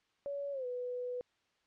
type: tone with pitch glide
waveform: sine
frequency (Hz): 565 to 494.7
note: C#5 to B4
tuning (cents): +33 to +3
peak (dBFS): -36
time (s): 0.26-1.21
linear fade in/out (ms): 0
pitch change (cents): -230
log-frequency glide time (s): 0.52-0.66
effects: white hiss -75 dBFS RMS until 1.66 s + low-pass 4000 Hz 12 dB/octave